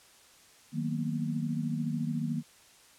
sine chord, B major seventh, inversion first, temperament equal, 155.56 / 185 / 233.1 / 246.9 Hz, D#3 / F#3 / A#3 / B3, 0 / 0 / 0 / 0 cents, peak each -33 / -38 / -33 / -39 dBFS, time 0.72-2.43 s, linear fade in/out 50 ms, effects white hiss -58 dBFS RMS until 2.98 s + low-pass 10000 Hz 12 dB/octave

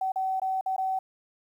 sine tone with dropouts, 760 Hz, F#5, 46 cents sharp, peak -25 dBFS, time 0.01-0.99 s, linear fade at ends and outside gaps 5 ms, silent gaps 0.12-0.158 / 0.399-0.417 / 0.611-0.66 / 0.764-0.78 s, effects 10-bit

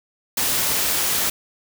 white noise, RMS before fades -21 dBFS, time 0.37-1.3 s, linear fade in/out 5 ms, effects none

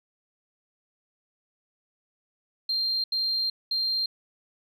sine tone bursts at uneven times, 4181 Hz, C8, 2 cents flat, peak -23 dBFS, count 3, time 2.69-3.04 / 3.12-3.5 / 3.71-4.06 s, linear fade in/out 5 ms, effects tanh soft clip ceiling -19 dBFS

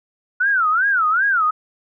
sine tone with vibrato, 1426 Hz, F6, 36 cents sharp, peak -14 dBFS, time 0.4-1.51 s, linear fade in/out 10 ms, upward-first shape sine, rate 2.6 Hz, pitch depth 250 cents each way, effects none

